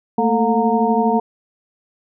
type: tone cluster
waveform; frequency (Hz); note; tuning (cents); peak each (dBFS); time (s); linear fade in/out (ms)
sine; 218.6 / 230.9 / 444.9 / 714 / 924; A3 / A#3 / A4 / F5 / A#5; -11 / -16 / +19 / +38 / -16; -20; 0.18-1.2; 5
effects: none